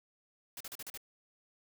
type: noise bursts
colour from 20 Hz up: white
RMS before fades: -44 dBFS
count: 6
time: 0.57-0.975 s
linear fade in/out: 2 ms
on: 35 ms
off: 39 ms
effects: none